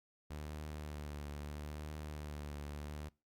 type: tone with vibrato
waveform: sawtooth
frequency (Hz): 74.5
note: D2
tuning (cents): +25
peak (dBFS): -39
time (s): 0.3-3.09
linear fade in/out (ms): 10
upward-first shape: triangle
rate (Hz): 0.76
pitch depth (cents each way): 42
effects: noise-tail reverb RT60 0.3 s tail -24 dB re dry + Opus 48 kbps